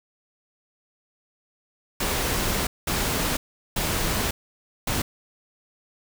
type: noise bursts at uneven times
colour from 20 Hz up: pink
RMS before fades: -25 dBFS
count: 4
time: 2-2.67 / 2.87-3.37 / 3.76-4.31 / 4.87-5.02 s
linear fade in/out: 5 ms
effects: none